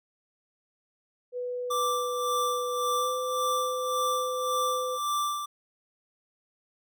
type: tone with pitch glide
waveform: sine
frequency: 493.9 to 506 Hz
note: B4 to B4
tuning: 0 to +42 cents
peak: -30 dBFS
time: 1.32-4.99 s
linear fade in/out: 50 ms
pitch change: +42 cents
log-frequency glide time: 2.96-3.09 s
type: tone with tremolo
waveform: square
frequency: 1174.7 Hz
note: D6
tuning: in tune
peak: -26 dBFS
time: 1.7-5.46 s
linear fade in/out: 10 ms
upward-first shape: sine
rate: 1.8 Hz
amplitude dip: 55%
effects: none